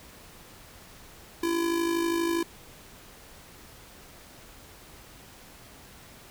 square tone with amplitude modulation, 336.8 Hz, E4, 37 cents sharp, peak -23 dBFS, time 1.43-2.43 s, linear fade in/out 5 ms, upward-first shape sine, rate 52.4 Hz, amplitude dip 55%, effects pink hiss -50 dBFS RMS until 6.3 s

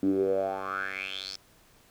10% pulse tone with band-pass filter sweep, 96 Hz, G2, 36 cents flat, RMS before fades -30 dBFS, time 0.03-1.36 s, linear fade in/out 0 ms, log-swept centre 260 to 5200 Hz, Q 7.2, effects pink hiss -60 dBFS RMS until 1.9 s

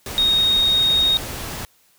sine tone in noise, 3729 Hz, A#7, in tune, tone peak -14 dBFS, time 0.18-1.17 s, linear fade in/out 0 ms, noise pink, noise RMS -30 dBFS, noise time 0.06-1.65 s, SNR +13 dB, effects white hiss -58 dBFS RMS until 1.98 s

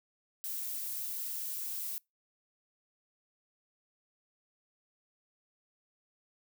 violet noise, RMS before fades -38 dBFS, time 0.44-1.98 s, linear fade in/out 0 ms, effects noise-tail reverb RT60 0.2 s tail -26 dB re dry

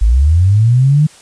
sine linear sweep, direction up, 49.12 to 155.56 Hz, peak -6 dBFS, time 0.01-1.07 s, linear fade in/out 10 ms, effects white hiss -41 dBFS RMS until 1.21 s + resampled to 22050 Hz

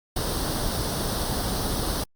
pink noise with comb filter, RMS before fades -27 dBFS, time 0.16-2.04 s, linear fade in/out 5 ms, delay 0.21 ms, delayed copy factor +0.7, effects Opus 48 kbps

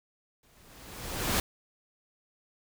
pink noise with exponential growth, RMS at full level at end -25 dBFS, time 0.43-1.4 s, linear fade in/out 2 ms, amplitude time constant 210 ms, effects none

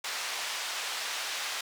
white band-pass noise, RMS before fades -35 dBFS, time 0.04-1.61 s, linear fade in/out 5 ms, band 750 to 4900 Hz, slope 12 dB/octave, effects none

